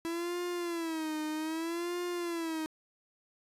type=tone with vibrato; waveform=45% pulse; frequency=329.6 Hz; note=E4; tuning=in tune; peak=-33 dBFS; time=0.05-2.66 s; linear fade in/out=0 ms; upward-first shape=sine; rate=0.63 Hz; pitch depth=120 cents each way; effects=resampled to 32000 Hz